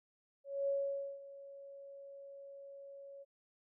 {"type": "tone with ADSR envelope", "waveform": "sine", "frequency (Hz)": 556, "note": "C#5", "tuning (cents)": 5, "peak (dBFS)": -31, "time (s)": [0.44, 3.25], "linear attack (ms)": 240, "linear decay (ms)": 510, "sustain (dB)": -18, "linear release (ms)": 30, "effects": []}